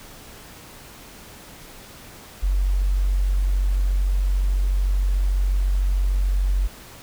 sine tone, 46.83 Hz, F#1, 22 cents sharp, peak -17 dBFS, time 2.42-6.68 s, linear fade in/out 20 ms, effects pink hiss -43 dBFS RMS until 7.02 s

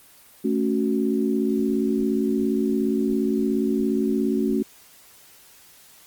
sine chord, F# minor, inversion first, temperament equal, 220 / 277.2 / 370 Hz, A3 / C#4 / F#4, 0 / 0 / 0 cents, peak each -23 / -24 / -25 dBFS, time 0.44-4.63 s, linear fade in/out 10 ms, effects white hiss -51 dBFS RMS until 6.06 s + Opus 24 kbps

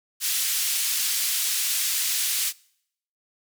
white band-pass noise, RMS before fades -25 dBFS, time 0.2-2.53 s, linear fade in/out 50 ms, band 2500 to 14000 Hz, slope 12 dB/octave, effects noise-tail reverb RT60 0.7 s tail -24 dB re dry

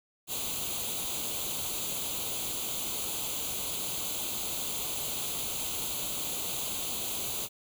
white noise with comb filter, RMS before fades -34 dBFS, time 0.27-7.49 s, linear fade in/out 50 ms, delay 0.28 ms, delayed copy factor +0.8, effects none

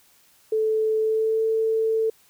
sine tone with pitch glide, 437.3 to 444.4 Hz, A4 to A4, -11 to +17 cents, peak -19 dBFS, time 0.52-2.1 s, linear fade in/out 5 ms, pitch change +28 cents, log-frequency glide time 1-1.43 s, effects white hiss -58 dBFS RMS until 2.29 s

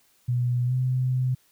sine tone with pitch glide, 122.8 to 128.01 Hz, B2 to C3, -9 to -37 cents, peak -21 dBFS, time 0.28-1.35 s, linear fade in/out 10 ms, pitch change +72 cents, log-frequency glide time 0.66-0.73 s, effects white hiss -63 dBFS RMS until 1.51 s

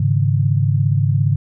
sine chord, Ab suspended fourth, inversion none, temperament just, 103.83 / 138.43 / 155.74 Hz, Ab2 / Db3 / Eb3, 0 / -2 / +2 cents, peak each -16 / -16 / -22 dBFS, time 0-1.36 s, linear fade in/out 5 ms, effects none

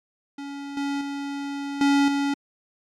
square tone with level steps, 281.4 Hz, C#4, 26 cents sharp, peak -33 / -25 / -29 / -17 / -22 dBFS, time 0.38-2.34 s, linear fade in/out 5 ms, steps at 0.77 / 1.01 / 1.81 / 2.08 s, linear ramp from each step 2 ms, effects low-pass 6000 Hz 12 dB/octave + MP3 96 kbps

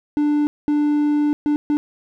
triangle tone bursts at uneven times, 295.5 Hz, D4, 11 cents sharp, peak -13 dBFS, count 4, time 0.17-0.47 / 0.68-1.33 / 1.46-1.56 / 1.7-1.77 s, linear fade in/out 0 ms, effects none

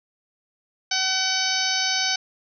harmonic tone, 758 Hz, F#5, 42 cents sharp, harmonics 1 / 2 / 3 / 4 / 5 / 6 / 7 / 8, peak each -31 / -29 / -30 / -30 / -30 / -27 / -28 / -29 dBFS, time 0.91-2.16 s, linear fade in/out 5 ms, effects none

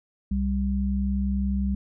sine tone pair together, 65.77 / 197.1 Hz, C2 / G3, +10 / +10 cents, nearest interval octave + perfect fifth, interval 1900 cents, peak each -25 dBFS, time 0.31-1.75 s, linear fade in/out 5 ms, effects none

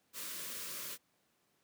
white band-stop noise, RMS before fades -43 dBFS, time 0.13-0.98 s, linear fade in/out 50 ms, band 640 to 960 Hz, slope 96 dB/octave, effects pink hiss -75 dBFS RMS until 1.63 s + high-pass 150 Hz 12 dB/octave

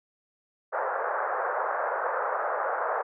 pink band-pass noise, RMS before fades -29 dBFS, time 0.72-3.03 s, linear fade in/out 20 ms, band 480 to 1600 Hz, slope 48 dB/octave, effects none

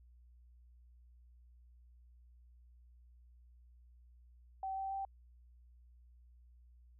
sine tone with pitch steps, 769 / 774.8 / 780.6 Hz, G5 / G5 / G5, -33 / -20 / -8 cents, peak -37 dBFS, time 4.63-5.05 s, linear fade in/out 2 ms, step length 140 ms, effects added 60 Hz sine -59 dBFS peak until 6.99 s

